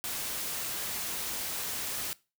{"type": "noise", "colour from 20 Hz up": "white", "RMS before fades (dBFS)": -35, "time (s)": [0.04, 2.13], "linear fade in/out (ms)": 0, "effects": ["noise-tail reverb RT60 0.3 s tail -21 dB re dry"]}